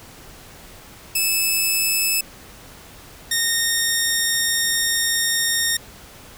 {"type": "tone pair in turn", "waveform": "10% pulse", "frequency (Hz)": [2609, 1844.8], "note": ["E7", "A#6"], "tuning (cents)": [-18, -19], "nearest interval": "tritone", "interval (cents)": 601, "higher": "first", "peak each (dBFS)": -9, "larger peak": "neither", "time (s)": [[1.15, 2.21], [3.31, 5.77]], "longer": "second", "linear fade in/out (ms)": 5, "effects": ["pink hiss -43 dBFS RMS until 6.37 s"]}